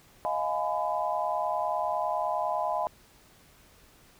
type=chord; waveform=sine; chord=F half-diminished seventh; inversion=third; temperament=just; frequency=628.6 / 698.5 / 838.1 / 1005.8 Hz; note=Eb5 / F5 / Ab5 / Cb6; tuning=+18 / 0 / +16 / +31 cents; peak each=-32 dBFS; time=0.25-2.87 s; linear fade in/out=0 ms; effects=pink hiss -58 dBFS RMS until 4.19 s

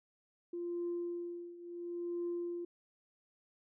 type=tone with tremolo; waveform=sine; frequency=346.8 Hz; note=F4; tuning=12 cents flat; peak=-33 dBFS; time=0.53-2.65 s; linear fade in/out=5 ms; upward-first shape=triangle; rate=0.72 Hz; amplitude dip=85%; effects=tanh soft clip ceiling -31 dBFS

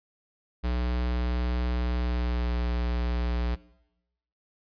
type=tone with pitch glide; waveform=square; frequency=60.8 to 59.79 Hz; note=B1 to A#1; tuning=-26 to +45 cents; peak=-26 dBFS; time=0.63-3.56 s; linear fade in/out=20 ms; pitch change=-29 cents; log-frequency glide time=1.94-2.49 s; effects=noise-tail reverb RT60 0.9 s tail -20 dB re dry + resampled to 11025 Hz

